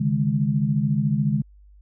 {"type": "chord", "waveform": "sine", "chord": "C# suspended second", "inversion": "none", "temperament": "equal with one note detuned", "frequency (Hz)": [138.59, 152.71, 207.7], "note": ["C#3", "D#3", "G#3"], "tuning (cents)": [0, -32, 0], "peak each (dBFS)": -23, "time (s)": [0, 1.42], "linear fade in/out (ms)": 10, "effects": ["added 50 Hz sine -47 dBFS peak until 1.81 s"]}